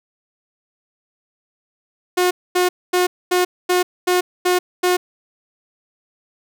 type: tone bursts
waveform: sawtooth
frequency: 360.8 Hz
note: F#4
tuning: 44 cents flat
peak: -10 dBFS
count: 8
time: 2.17-4.97 s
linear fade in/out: 10 ms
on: 140 ms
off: 240 ms
effects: none